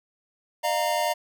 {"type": "chord", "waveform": "square", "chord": "Eb suspended second", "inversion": "none", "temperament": "equal with one note detuned", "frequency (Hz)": [607.3, 698.5, 932.3], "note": ["Eb5", "F5", "Bb5"], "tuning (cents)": [-42, 0, 0], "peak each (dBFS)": -28, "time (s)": [0.63, 1.14], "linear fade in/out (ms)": 20, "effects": []}